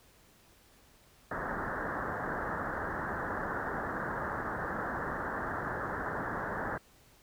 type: low-pass noise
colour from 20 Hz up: white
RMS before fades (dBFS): -36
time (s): 1.31-6.78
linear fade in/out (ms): 5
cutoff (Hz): 1800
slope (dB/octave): 96
effects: pink hiss -62 dBFS RMS until 7.22 s